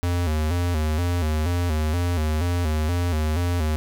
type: tone with vibrato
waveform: square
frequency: 82.4 Hz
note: E2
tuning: in tune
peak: -21 dBFS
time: 0.03-3.76 s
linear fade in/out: 0 ms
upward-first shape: square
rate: 2.1 Hz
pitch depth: 110 cents each way
effects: none